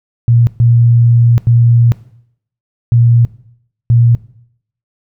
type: tone bursts at uneven times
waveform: sine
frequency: 118.1 Hz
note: A#2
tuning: 23 cents sharp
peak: -5 dBFS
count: 5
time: 0.28-0.47 / 0.6-1.38 / 1.47-1.92 / 2.92-3.25 / 3.9-4.15 s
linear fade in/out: 0 ms
effects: noise-tail reverb RT60 0.7 s tail -18 dB re dry